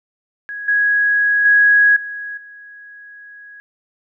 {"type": "tone with level steps", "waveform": "sine", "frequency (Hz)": 1661.2, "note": "G#6", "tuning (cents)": 0, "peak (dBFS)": [-25, -12, -8, -25, -36], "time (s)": [0.49, 3.6], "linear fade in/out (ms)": 0, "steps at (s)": [0.68, 1.45, 1.96, 2.37], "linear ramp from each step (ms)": 5, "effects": []}